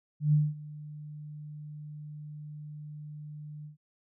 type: tone with ADSR envelope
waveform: sine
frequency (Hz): 150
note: D3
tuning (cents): +37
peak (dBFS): -19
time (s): 0.2-3.77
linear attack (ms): 130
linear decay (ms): 210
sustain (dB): -21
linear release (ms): 120
effects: none